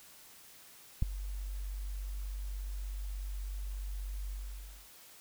sine tone with ADSR envelope, 48.28 Hz, G1, 26 cents flat, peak -15 dBFS, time 1.02-4.88 s, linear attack 5 ms, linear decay 3 ms, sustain -21 dB, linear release 580 ms, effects tanh soft clip ceiling -15 dBFS + white hiss -56 dBFS RMS until 5.2 s

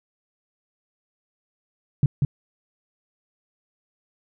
sine tone with echo, 139.9 Hz, C#3, 16 cents sharp, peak -13 dBFS, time 2.03-2.06 s, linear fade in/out 2 ms, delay 190 ms, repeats 1, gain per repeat -3 dB, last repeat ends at 2.25 s, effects none

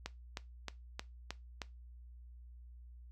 click train, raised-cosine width 0.2 ms, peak -22 dBFS, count 6, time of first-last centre 0.06-1.618 s, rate 3.21 Hz, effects noise-tail reverb RT60 0.2 s tail -18 dB re dry + added 60 Hz sine -51 dBFS peak until 3.11 s

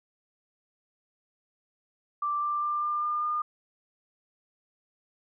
sine tone with pitch steps, 1175 / 1182.5 / 1190 / 1197.6 / 1205.2 / 1212.9 Hz, D6 / D6 / D6 / D6 / D6 / D#6, +1 / +12 / +22 / +33 / +44 / -45 cents, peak -26 dBFS, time 2.22-3.42 s, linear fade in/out 5 ms, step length 200 ms, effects none

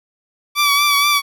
15% pulse tone with vibrato, 1153 Hz, D6, 32 cents flat, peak -6 dBFS, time 0.55-1.22 s, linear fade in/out 50 ms, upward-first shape triangle, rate 4.2 Hz, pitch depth 44 cents each way, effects none

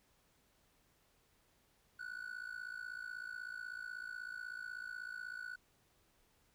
triangle tone with amplitude modulation, 1480 Hz, F#6, in tune, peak -38 dBFS, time 1.99-5.56 s, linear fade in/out 10 ms, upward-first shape sine, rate 56.2 Hz, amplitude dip 85%, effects pink hiss -73 dBFS RMS until 6.54 s

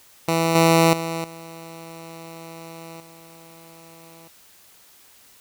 10% pulse tone with level steps, 164.8 Hz, E3, in tune, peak -10 / -5 / -17 / -29 / -37 dBFS, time 0.28-4.28 s, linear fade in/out 5 ms, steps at 0.55 / 0.93 / 1.24 / 3 s, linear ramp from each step 5 ms, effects white hiss -52 dBFS RMS until 5.4 s

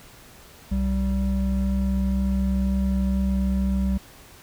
triangle tone pair together, 64.5 / 193.28 Hz, C2 / G3, -24 / -24 cents, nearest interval octave + perfect fifth, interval 1900 cents, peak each -21 dBFS, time 0.71-3.98 s, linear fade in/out 10 ms, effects pink hiss -48 dBFS RMS until 4.42 s

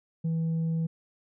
sine tone with tanh clipping, 163.2 Hz, E3, 17 cents flat, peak -26 dBFS, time 0.24-0.87 s, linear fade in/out 10 ms, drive 2 dB, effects none

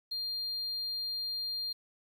triangle tone, 4200 Hz, C8, 6 cents sharp, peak -31 dBFS, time 0.11-1.73 s, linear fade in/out 10 ms, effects tanh soft clip ceiling -29 dBFS + 10-bit

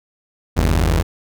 sawtooth tone pair together, 48.79 / 80.9 Hz, G1 / E2, -7 / -32 cents, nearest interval major sixth, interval 875 cents, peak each -12 / -13 dBFS, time 0.56-1.03 s, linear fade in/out 20 ms, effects none

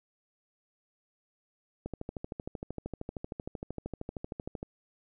click train, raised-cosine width 2 ms, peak -23 dBFS, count 37, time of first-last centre 1.86-4.629 s, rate 13 Hz, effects none

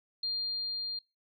sine tone with level ramp, 4200 Hz, C8, 6 cents sharp, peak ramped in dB -30 to -34 dBFS, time 0.23-0.99 s, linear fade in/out 5 ms, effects noise-tail reverb RT60 0.3 s tail -24 dB re dry

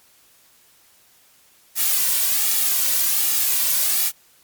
blue noise with flanger, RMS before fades -19 dBFS, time 1.75-4.12 s, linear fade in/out 50 ms, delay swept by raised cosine 1.9 to 2.41 ms, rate 1.3 Hz, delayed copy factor -0.55, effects white hiss -55 dBFS RMS until 4.43 s + MP3 96 kbps

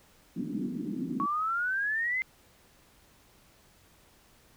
white band-pass noise, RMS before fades -34 dBFS, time 0.36-1.26 s, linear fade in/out 5 ms, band 170 to 310 Hz, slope 48 dB/octave
sine exponential sweep, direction up, 1108 to 2093 Hz, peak -27 dBFS, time 1.2-2.22 s, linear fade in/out 0 ms
effects pink hiss -61 dBFS RMS until 4.56 s

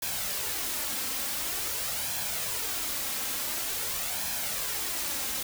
white noise with flanger, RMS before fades -32 dBFS, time 0.02-5.43 s, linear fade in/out 5 ms, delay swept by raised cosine 1.2 to 3.8 ms, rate 0.47 Hz, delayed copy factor +0.5, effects none

